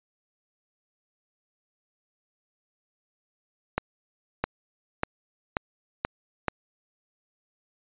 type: accelerating click train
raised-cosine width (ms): 0.5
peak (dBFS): -9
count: 6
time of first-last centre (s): 3.78-6.483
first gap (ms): 660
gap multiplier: 0.9
effects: resampled to 8000 Hz